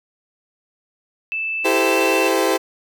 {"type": "tone with pitch glide", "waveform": "sine", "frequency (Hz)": [2637, 2666], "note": ["E7", "E7"], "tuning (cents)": [0, 19], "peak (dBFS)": -21, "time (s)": [1.32, 2.28], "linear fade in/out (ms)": 0, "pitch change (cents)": 19, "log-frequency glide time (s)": [1.57, 2.05]}
{"type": "chord", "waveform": "30% pulse", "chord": "A minor seventh", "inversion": "second", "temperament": "equal with one note detuned", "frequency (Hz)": [329.6, 392, 440, 516], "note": ["E4", "G4", "A4", "C5"], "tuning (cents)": [0, 0, 0, -24], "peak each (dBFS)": [-19, -18, -22, -18], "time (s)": [1.64, 2.58], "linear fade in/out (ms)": 20}
{"effects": []}